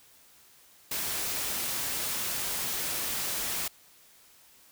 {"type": "noise", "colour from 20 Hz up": "white", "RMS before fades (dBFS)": -32, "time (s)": [0.91, 3.68], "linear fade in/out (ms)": 5, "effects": ["white hiss -58 dBFS RMS until 4.71 s"]}